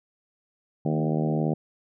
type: harmonic tone with a mistuned harmonic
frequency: 77.78 Hz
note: D#2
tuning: in tune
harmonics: 2 / 3 / 4 / 5 / 6 / 7 / 8 / 9 / 10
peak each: -25 / -29 / -31 / -33 / -35 / -36 / -37 / -38 / -39 dBFS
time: 0.85-1.54 s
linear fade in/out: 5 ms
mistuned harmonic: 3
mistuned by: -24 cents
effects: none